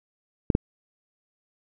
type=clicks; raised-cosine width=3 ms; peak=-6 dBFS; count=2; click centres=0.502 / 0.551 s; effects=none